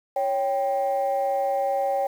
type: tone pair together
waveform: sine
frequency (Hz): 554.4 / 785.4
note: C#5 / G5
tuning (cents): 0 / +3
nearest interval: tritone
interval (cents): 603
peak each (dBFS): -23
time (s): 0.16-2.07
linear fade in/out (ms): 5
effects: tanh soft clip ceiling -16 dBFS + 8-bit